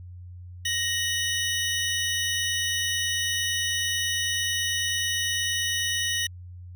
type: tone pair together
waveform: 25% pulse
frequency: 1869.1 / 2967 Hz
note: A#6 / F#7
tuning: +4 / +4 cents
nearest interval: minor sixth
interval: 800 cents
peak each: -24 dBFS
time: 0.65-6.27 s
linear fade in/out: 5 ms
effects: added 89 Hz sine -39 dBFS peak until 6.75 s